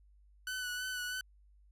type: tone with vibrato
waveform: sawtooth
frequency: 1492 Hz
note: F#6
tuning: 14 cents sharp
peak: -33 dBFS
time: 0.47-1.21 s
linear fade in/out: 2 ms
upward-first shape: sine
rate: 3.1 Hz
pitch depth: 27 cents each way
effects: added 50 Hz sine -60 dBFS peak until 1.71 s + resampled to 32000 Hz